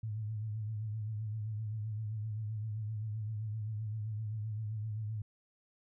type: tone with vibrato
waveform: sine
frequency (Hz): 107.9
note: A2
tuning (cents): -33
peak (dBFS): -35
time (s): 0.03-5.22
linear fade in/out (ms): 5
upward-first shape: triangle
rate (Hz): 7.7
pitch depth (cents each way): 74
effects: none